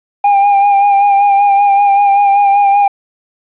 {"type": "tone with vibrato", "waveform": "triangle", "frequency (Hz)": 804, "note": "G5", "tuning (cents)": 44, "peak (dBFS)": -4, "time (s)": [0.24, 2.88], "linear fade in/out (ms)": 5, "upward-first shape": "sine", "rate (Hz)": 5.2, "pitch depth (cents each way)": 30, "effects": ["resampled to 8000 Hz", "7-bit"]}